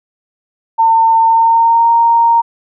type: tone with pitch glide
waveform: sine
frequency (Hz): 904 to 928.3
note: A5 to A#5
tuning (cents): +47 to -7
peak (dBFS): -6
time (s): 0.78-2.42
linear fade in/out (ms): 20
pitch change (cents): +46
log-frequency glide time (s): 1.22-1.9
effects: none